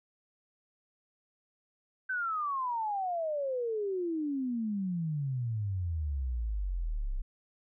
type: exponential sweep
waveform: sine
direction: down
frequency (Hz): 1550 to 30.87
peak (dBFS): -30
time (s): 2.09-7.22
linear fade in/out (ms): 10
effects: none

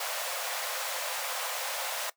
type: high-pass noise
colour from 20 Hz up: pink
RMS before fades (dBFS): -34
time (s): 0-2.1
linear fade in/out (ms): 5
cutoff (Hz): 500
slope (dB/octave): 96
effects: noise-tail reverb RT60 0.1 s tail -18 dB re dry

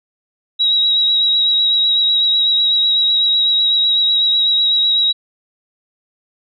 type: tone with vibrato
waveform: sine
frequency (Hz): 3846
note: B7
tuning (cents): -47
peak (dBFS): -11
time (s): 0.59-5.13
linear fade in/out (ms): 20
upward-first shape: sine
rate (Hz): 8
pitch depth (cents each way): 21
effects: none

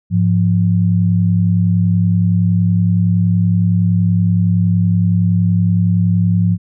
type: tone pair together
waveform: sine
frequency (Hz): 103.7 / 174.4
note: G#2 / F3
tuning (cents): -2 / -2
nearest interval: major sixth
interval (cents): 900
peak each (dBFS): -13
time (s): 0.1-6.58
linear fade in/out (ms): 50
effects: none

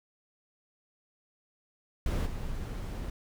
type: noise with level steps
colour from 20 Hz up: brown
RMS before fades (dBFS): -29 / -36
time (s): 2.06-3.1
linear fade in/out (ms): 2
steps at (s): 2.25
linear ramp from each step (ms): 20
effects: none

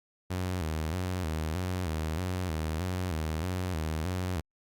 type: tone with vibrato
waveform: sawtooth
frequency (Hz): 84.9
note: F2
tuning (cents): -48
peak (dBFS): -26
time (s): 0.3-4.41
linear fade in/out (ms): 10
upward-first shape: square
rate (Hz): 1.6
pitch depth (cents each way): 130
effects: Opus 48 kbps

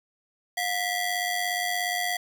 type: ring-modulated tone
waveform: sawtooth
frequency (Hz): 1333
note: E6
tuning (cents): +19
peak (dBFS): -19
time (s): 0.57-2.17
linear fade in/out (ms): 5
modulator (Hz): 618
effects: none

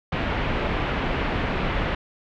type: low-pass noise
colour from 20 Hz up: pink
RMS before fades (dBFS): -25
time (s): 0.12-1.95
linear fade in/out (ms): 5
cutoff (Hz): 2900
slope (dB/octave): 24
effects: none

